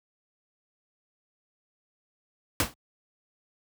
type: noise with exponential decay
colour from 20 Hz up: pink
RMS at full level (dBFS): -19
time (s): 2.6-2.74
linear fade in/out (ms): 1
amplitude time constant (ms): 30
effects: high-pass 60 Hz 12 dB/octave